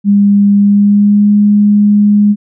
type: tone with pitch glide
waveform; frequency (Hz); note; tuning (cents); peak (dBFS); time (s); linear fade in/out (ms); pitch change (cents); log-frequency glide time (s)
sine; 202.1 to 206.5; G#3 to G#3; -47 to -10; -4; 0.04-2.36; 50; +37; 0.58-1.31
effects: none